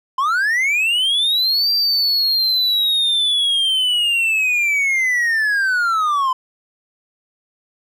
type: linear two-way sweep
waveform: triangle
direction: up then down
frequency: 1014 to 4729 to 1014 Hz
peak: -13 dBFS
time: 0.18-6.33 s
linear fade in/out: 5 ms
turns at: 1.71 s
effects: none